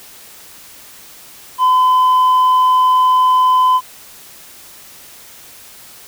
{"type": "tone with tanh clipping", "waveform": "sine", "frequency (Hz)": 1016, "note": "B5", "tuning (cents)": 49, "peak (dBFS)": -9, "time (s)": [1.58, 3.81], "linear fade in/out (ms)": 50, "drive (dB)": 2, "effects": ["white hiss -39 dBFS RMS until 6.07 s"]}